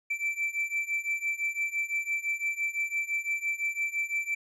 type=beating tone pair; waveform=triangle; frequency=2329 / 2334.9 Hz; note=D7 / D7; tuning=-15 / -11 cents; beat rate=5.9 Hz; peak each=-31 / -29 dBFS; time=0.1-4.35 s; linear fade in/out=10 ms; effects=resampled to 32000 Hz